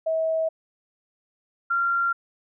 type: tone pair in turn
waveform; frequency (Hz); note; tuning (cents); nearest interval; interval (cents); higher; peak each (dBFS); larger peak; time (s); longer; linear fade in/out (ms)
sine; 644 / 1381.2; E5 / F6; -41 / -20; octave + minor second; 1321; second; -21 / -20; second; 0.06-0.49 / 1.7-2.13; neither; 10
effects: none